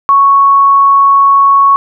sine tone, 1108.7 Hz, C#6, in tune, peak -3 dBFS, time 0.09-1.76 s, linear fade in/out 0 ms, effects none

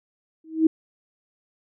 sine tone with exponential growth, 319.4 Hz, D#4, 45 cents sharp, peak -10 dBFS, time 0.44-0.67 s, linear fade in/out 5 ms, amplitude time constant 49 ms, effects none

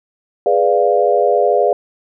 sine chord, G# diminished seventh, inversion none, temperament equal, 415.3 / 493.9 / 587.3 / 698.5 Hz, G#4 / B4 / D5 / F5, 0 / 0 / 0 / 0 cents, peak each -16 dBFS, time 0.46-1.73 s, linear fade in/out 2 ms, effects none

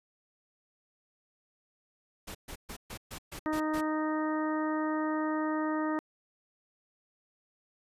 pink noise bursts, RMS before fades -42 dBFS, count 8, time 2.27-3.812 s, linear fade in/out 10 ms, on 79 ms, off 130 ms
harmonic tone, 309.8 Hz, D#4, 7 cents flat, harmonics 1 / 2 / 3 / 4 / 5 / 6, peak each -30 / -37 / -38 / -38 / -46 / -42 dBFS, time 3.46-5.99 s, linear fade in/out 0 ms
effects resampled to 32000 Hz

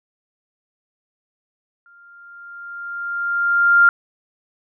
sine tone with exponential growth, 1396.9 Hz, F6, in tune, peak -7 dBFS, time 1.86-3.89 s, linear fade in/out 1 ms, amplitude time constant 440 ms, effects none

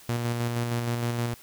sawtooth tone with tremolo, 118.8 Hz, A#2, 33 cents sharp, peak -21 dBFS, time 0.09-1.34 s, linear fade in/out 0 ms, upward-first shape square, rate 6.4 Hz, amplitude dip 30%, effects white hiss -51 dBFS RMS until 1.42 s

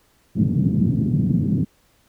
pink band-pass noise, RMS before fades -19 dBFS, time 0.35-1.65 s, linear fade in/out 20 ms, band 130 to 220 Hz, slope 24 dB/octave, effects pink hiss -60 dBFS RMS until 2.08 s

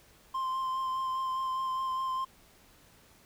triangle tone with vibrato, 1046.5 Hz, C6, in tune, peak -28 dBFS, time 0.34-2.25 s, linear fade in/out 10 ms, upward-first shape sine, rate 4.9 Hz, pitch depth 15 cents each way, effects pink hiss -60 dBFS RMS until 3.25 s

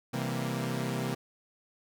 sawtooth chord, C dominant seventh, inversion none, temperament equal, 130.81 / 164.81 / 196 / 233.1 Hz, C3 / E3 / G3 / Bb3, 0 / 0 / 0 / 0 cents, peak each -30 / -33 / -36 / -32 dBFS, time 0.13-1.15 s, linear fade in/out 10 ms, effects none

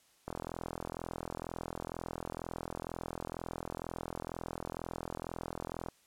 click train, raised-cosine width 1 ms, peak -24 dBFS, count 237, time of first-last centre 0.28-5.886 s, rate 42.1 Hz, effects white hiss -67 dBFS RMS until 6.06 s + low-pass 11000 Hz 12 dB/octave

